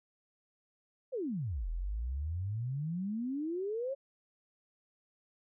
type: exponential two-way sweep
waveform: sine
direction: down then up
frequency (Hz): 561 to 39.57 to 561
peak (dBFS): -33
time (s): 1.12-3.95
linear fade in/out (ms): 20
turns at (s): 1.69
effects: none